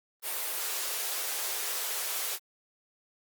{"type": "high-pass noise", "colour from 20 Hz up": "white", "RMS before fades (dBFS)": -33, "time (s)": [0.22, 2.39], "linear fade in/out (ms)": 50, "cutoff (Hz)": 370, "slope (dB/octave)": 48, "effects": ["Opus 32 kbps"]}